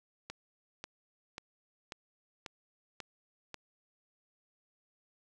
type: click train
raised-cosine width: 0.2 ms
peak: -24 dBFS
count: 7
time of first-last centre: 0.3-3.543 s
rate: 1.85 Hz
effects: none